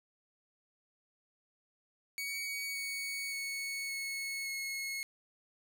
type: tone with pitch steps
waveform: sawtooth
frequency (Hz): 2249 / 2231 / 2213 / 2195 / 2177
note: C#7 / C#7 / C#7 / C#7 / C#7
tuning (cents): +24 / +11 / -3 / -18 / -32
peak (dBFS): -33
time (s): 2.18-5.03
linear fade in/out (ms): 0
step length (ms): 570
effects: none